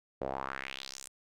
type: tone with band-pass filter sweep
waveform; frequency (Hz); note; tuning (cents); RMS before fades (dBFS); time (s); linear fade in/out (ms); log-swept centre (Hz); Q
sawtooth; 66.7; C2; +34; -40; 0.21-1.08; 5; 510 to 8900; 2.9
effects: none